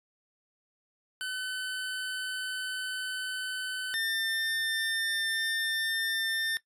25% pulse tone pair in turn, 1514 / 1800.5 Hz, F#6 / A6, +39 / +39 cents, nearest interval minor third, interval 300 cents, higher second, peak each -29 / -25 dBFS, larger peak second, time 1.21-3.94 / 3.94-6.57 s, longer first, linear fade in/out 0 ms, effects noise-tail reverb RT60 0.1 s tail -18 dB re dry + resampled to 32000 Hz

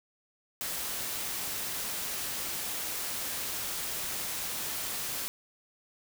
white noise, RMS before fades -35 dBFS, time 0.61-5.28 s, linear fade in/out 0 ms, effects none

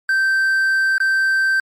triangle tone with dropouts, 1559 Hz, G6, 10 cents flat, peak -12 dBFS, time 0.09-1.6 s, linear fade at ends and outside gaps 2 ms, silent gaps 0.981-1.002 s, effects MP3 64 kbps

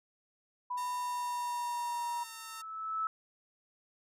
sine tone with pitch glide, 987.8 to 953.1 Hz, B5 to A#5, 0 to +38 cents, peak -33 dBFS, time 0.7-2.24 s, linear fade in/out 10 ms, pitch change -62 cents, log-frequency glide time 0.94-2.05 s
5% pulse tone, 913 Hz, A#5, 36 cents flat, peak -33 dBFS, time 0.77-2.62 s, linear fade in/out 10 ms
sine tone with exponential growth, 1307 Hz, E6, 15 cents flat, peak -29 dBFS, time 1.73-3.07 s, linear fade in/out 1 ms, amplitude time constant 290 ms
effects none

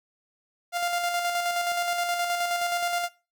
sawtooth tone with tremolo, 698.5 Hz, F5, in tune, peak -20 dBFS, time 0.72-3.09 s, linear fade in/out 50 ms, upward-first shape square, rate 9.5 Hz, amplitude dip 35%, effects noise-tail reverb RT60 0.3 s tail -19 dB re dry

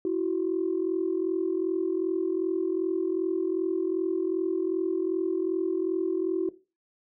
sine tone pair together, 331.7 / 374.3 Hz, E4 / F#4, +11 / +20 cents, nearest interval major second, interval 209 cents, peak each -27 / -26 dBFS, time 0.05-6.49 s, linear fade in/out 2 ms, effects noise-tail reverb RT60 0.3 s tail -17 dB re dry + tanh soft clip ceiling -17 dBFS

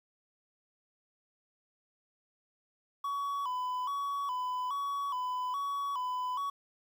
triangle tone with vibrato, 1062 Hz, C6, 25 cents sharp, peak -30 dBFS, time 3.04-6.5 s, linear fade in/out 5 ms, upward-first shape square, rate 1.2 Hz, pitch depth 100 cents each way, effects 10-bit

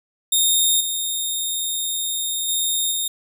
15% pulse tone with level steps, 3681 Hz, A#7, 23 cents flat, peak -8 / -15 / -12 / -14 dBFS, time 0.32-3.08 s, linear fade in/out 5 ms, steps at 0.8 / 2.48 / 2.91 s, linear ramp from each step 10 ms, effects none

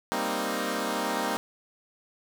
10% pulse chord, C minor seventh, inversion second, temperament equal, 196 / 233.1 / 261.6 / 311.1 Hz, G3 / Bb3 / C4 / Eb4, 0 / 0 / 0 / 0 cents, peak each -26 / -24 / -25 / -25 dBFS, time 0.12-1.37 s, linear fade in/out 0 ms, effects none

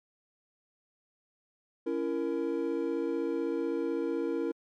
triangle chord, A# diminished, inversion first, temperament just, 279.7 / 335.6 / 466.2 Hz, C#4 / E4 / A#4, +16 / +31 / 0 cents, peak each -33 / -30 / -31 dBFS, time 1.86-4.52 s, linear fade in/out 10 ms, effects MP3 96 kbps

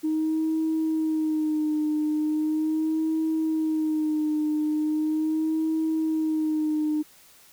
sine tone with vibrato, 311.1 Hz, D#4, in tune, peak -21 dBFS, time 0.03-7.03 s, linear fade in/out 20 ms, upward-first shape sine, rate 0.39 Hz, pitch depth 40 cents each way, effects tanh soft clip ceiling -18 dBFS + white hiss -54 dBFS RMS until 7.52 s

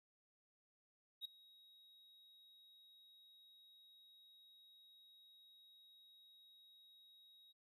triangle tone with ADSR envelope, 3794 Hz, A#7, 30 cents sharp, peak -40 dBFS, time 1.21-7.53 s, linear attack 40 ms, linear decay 7 ms, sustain -22 dB, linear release 22 ms, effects none

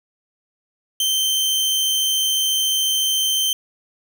sawtooth tone, 3113 Hz, G7, 13 cents flat, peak -14 dBFS, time 1-3.53 s, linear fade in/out 2 ms, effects none

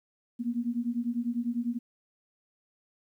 sine beating tone pair, 233.1 / 243.1 Hz, A#3 / B3, 0 / -27 cents, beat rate 10 Hz, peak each -31 dBFS, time 0.39-1.79 s, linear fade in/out 20 ms, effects 11-bit

